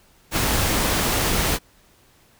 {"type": "noise", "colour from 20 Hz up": "pink", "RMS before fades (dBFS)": -21, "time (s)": [0.31, 1.59], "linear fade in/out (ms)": 50, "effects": ["pink hiss -56 dBFS RMS until 2.39 s"]}